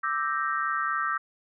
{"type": "chord", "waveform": "sine", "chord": "E half-diminished seventh", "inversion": "third", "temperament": "equal", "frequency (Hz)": [1174.7, 1318.5, 1568, 1864.7], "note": ["D6", "E6", "G6", "Bb6"], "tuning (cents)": [0, 0, 0, 0], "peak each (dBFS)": [-30, -29, -32, -34], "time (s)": [0.03, 1.18], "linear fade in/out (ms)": 10, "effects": []}